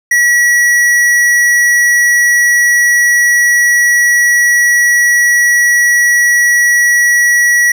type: tone with tanh clipping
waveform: sine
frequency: 1930 Hz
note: B6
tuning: 40 cents flat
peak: -8 dBFS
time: 0.11-7.72 s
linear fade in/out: 5 ms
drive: 15 dB
effects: none